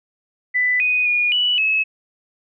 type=tone with pitch steps; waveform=sine; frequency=1992 / 2490 / 2442 / 2954 / 2583 Hz; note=B6 / D#7 / D#7 / F#7 / E7; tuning=+14 / +1 / -33 / -3 / -36 cents; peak=-15 dBFS; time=0.54-1.84 s; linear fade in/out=20 ms; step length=260 ms; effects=none